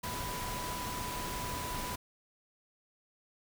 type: tone in noise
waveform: sine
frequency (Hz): 990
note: B5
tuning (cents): +4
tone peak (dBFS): -40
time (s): 0.03-1.96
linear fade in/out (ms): 10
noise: pink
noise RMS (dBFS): -39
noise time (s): 0.03-1.96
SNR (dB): -4
effects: none